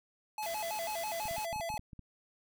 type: tone with vibrato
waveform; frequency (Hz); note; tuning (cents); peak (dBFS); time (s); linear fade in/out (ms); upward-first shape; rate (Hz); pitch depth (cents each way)
square; 757; F#5; +39; -36; 0.38-1.78; 2; square; 6.1; 210
type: noise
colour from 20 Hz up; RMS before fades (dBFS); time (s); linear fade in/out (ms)
white; -45; 0.42-1.46; 10
type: clicks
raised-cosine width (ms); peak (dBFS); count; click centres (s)
5; -35; 11; 1.255 / 1.311 / 1.382 / 1.529 / 1.561 / 1.599 / 1.702 / 1.742 / 1.794 / 1.932 / 1.993
effects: none